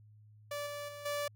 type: tone with level steps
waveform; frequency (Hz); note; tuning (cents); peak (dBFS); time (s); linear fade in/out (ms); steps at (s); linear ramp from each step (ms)
sawtooth; 581; D5; -19; -33 / -36 / -41 / -30; 0.51-1.28; 5; 0.66 / 0.88 / 1.05; 10
effects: added 106 Hz sine -56 dBFS peak until 1.35 s